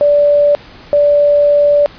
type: tone pair in turn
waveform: sine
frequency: 582 / 582 Hz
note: D5 / D5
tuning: -16 / -16 cents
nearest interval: unison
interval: 0 cents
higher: neither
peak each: -6 dBFS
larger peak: neither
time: 0.01-0.55 / 0.93-1.86 s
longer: second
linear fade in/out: 0 ms
effects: pink hiss -37 dBFS RMS until 1.98 s + resampled to 11025 Hz